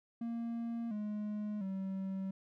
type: tone with pitch steps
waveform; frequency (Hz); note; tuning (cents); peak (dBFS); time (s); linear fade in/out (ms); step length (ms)
triangle; 232.4 / 210 / 191.8; A#3 / G#3 / G3; -5 / +19 / -37; -34; 0.21-2.31; 5; 700
effects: none